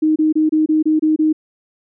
sine tone bursts, 311.1 Hz, D#4, in tune, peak -11 dBFS, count 8, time 0.02-1.329 s, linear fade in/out 10 ms, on 140 ms, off 27 ms, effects none

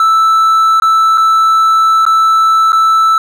triangle tone with dropouts, 1318.5 Hz, E6, in tune, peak -4 dBFS, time 0-3.18 s, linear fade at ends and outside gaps 2 ms, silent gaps 0.8-0.821 / 1.175-1.179 / 2.053-2.064 / 2.721-2.729 s, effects none

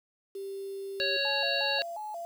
sine tone, 392 Hz, G4, in tune, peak -35 dBFS, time 0.35-1.17 s, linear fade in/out 5 ms
harmonic tone, 554.4 Hz, C#5, in tune, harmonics 1 / 3 / 5 / 7 / 8, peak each -33 / -33 / -33 / -33 / -33 dBFS, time 1-1.82 s, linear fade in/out 0 ms
sine tone with vibrato, 761 Hz, F#5, 48 cents sharp, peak -35 dBFS, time 1.25-2.25 s, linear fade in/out 0 ms, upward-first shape square, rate 2.8 Hz, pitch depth 190 cents each way
effects 9-bit

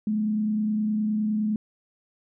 sine tone with frequency modulation, 213.5 Hz, G#3, 48 cents sharp, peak -22 dBFS, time 0.07-1.56 s, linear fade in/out 2 ms, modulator 29.7 Hz, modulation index 0.3, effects none

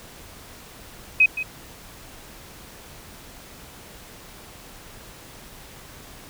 sine tone with echo, 2526 Hz, D#7, 26 cents sharp, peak -11 dBFS, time 1.2-1.26 s, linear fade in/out 5 ms, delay 170 ms, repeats 1, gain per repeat -13 dB, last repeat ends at 1.43 s, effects pink hiss -44 dBFS RMS until 6.29 s

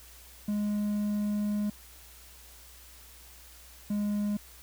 triangle tone pair in turn, 207.7 / 206.6 Hz, G#3 / G#3, 0 / -9 cents, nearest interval unison, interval 9 cents, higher first, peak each -25 dBFS, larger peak neither, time 0.48-1.7 / 3.9-4.37 s, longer first, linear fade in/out 5 ms, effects added 60 Hz sine -54 dBFS peak until 4.62 s + white hiss -53 dBFS RMS until 4.62 s

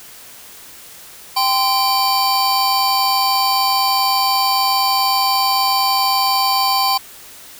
square tone cluster, 786 / 1033 / 4589 Hz, G5 / C6 / D8, +4 / -22 / -41 cents, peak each -19 dBFS, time 1.36-6.98 s, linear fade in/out 10 ms, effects white hiss -39 dBFS RMS until 7.59 s

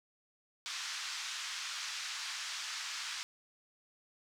white band-pass noise, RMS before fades -41 dBFS, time 0.66-3.23 s, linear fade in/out 0 ms, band 1100 to 6200 Hz, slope 24 dB/octave, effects none

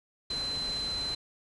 sine tone in noise, 4064 Hz, B7, 49 cents sharp, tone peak -31 dBFS, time 0.3-1.15 s, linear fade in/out 5 ms, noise pink, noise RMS -41 dBFS, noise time 0.3-1.15 s, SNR +7 dB, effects resampled to 22050 Hz

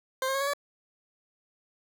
20% pulse tone with pitch steps, 523.3 / 534.9 / 546.8 / 558.9 / 571.3 Hz, C5 / C5 / C#5 / C#5 / D5, 0 / +38 / -24 / +14 / -48 cents, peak -22 dBFS, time 0.22-0.535 s, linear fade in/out 2 ms, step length 63 ms, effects none

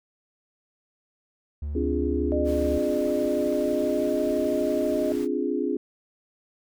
triangle tone, 73.42 Hz, D2, in tune, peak -26 dBFS, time 1.62-2.78 s, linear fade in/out 5 ms
sine chord, D half-diminished seventh, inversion third, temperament equal, 261.6 / 293.7 / 349.2 / 415.3 Hz, C4 / D4 / F4 / Ab4, 0 / 0 / 0 / 0 cents, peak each -29 dBFS, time 1.75-5.77 s, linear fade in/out 5 ms
sine tone with pitch glide, 604 to 618.8 Hz, D5 to D#5, +48 to -10 cents, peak -26 dBFS, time 2.32-5.12 s, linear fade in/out 0 ms, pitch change +42 cents, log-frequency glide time 3.48-4.22 s
pink noise, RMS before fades -44 dBFS, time 2.44-5.28 s, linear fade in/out 50 ms
effects none

